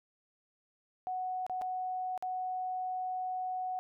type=tone with dropouts; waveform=sine; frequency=740 Hz; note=F#5; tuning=in tune; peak=-33 dBFS; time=1.07-3.79 s; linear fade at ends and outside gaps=0 ms; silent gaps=1.465-1.497 / 1.614-1.619 / 2.177-2.225 s; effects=none

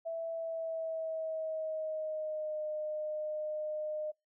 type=tone with pitch glide; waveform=sine; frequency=659.3 to 611.6 Hz; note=E5 to D#5; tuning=0 to -30 cents; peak=-34 dBFS; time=0.05-4.12 s; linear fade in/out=20 ms; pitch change=-130 cents; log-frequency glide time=0.32-2.64 s; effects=noise-tail reverb RT60 0.2 s tail -24 dB re dry

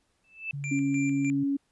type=tone with exponential growth; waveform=sine; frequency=2637 Hz; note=E7; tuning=in tune; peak=-27 dBFS; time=0.24-0.51 s; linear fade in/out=1 ms; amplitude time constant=58 ms
type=tone; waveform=sine; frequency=141.6 Hz; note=C#3; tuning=37 cents sharp; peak=-32 dBFS; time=0.53-1.44 s; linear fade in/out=10 ms
type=tone with tremolo; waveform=square; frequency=2366 Hz; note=D7; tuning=12 cents sharp; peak=-34 dBFS; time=0.64-1.3 s; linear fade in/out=0 ms; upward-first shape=square; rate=3.3 Hz; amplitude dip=65%
type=tone with pitch glide; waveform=sine; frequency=277.2 to 278.8 Hz; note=C#4 to C#4; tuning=0 to +10 cents; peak=-24 dBFS; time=0.71-1.57 s; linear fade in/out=10 ms; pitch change=+10 cents; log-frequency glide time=1.11-1.41 s
effects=pink hiss -72 dBFS RMS until 1.71 s + resampled to 24000 Hz

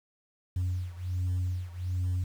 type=beating tone pair; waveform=sine; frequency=90.2 / 91.5 Hz; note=F#2 / F#2; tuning=-44 / -19 cents; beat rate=1.3 Hz; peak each=-29 / -31 dBFS; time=0.56-2.24 s; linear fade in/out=5 ms; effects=tanh soft clip ceiling -25 dBFS + 9-bit

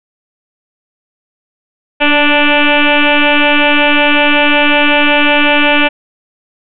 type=tone with frequency modulation; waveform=sine; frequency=1174.7 Hz; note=D6; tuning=in tune; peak=-6 dBFS; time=2-5.89 s; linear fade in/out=20 ms; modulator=293 Hz; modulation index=6; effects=none

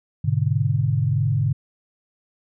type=chord; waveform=sine; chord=G# diminished; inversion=none; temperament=equal with one note detuned; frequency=103.83 / 125.56 / 146.83 Hz; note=G#2 / B2 / D3; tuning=0 / +29 / 0 cents; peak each=-22 dBFS; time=0.24-1.53 s; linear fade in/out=10 ms; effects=none

